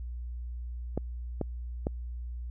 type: clicks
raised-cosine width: 2 ms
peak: -16 dBFS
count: 3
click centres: 0.976 / 1.413 / 1.869 s
effects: added 60 Hz sine -35 dBFS peak until 2.5 s